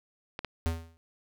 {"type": "clicks", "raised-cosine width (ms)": 0.3, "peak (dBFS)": -19, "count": 2, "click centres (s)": [0.391, 0.447]}
{"type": "tone with exponential decay", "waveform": "square", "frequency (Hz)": 82.41, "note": "E2", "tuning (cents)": 0, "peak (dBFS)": -24, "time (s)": [0.66, 0.97], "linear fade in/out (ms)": 0, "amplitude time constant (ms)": 67}
{"effects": []}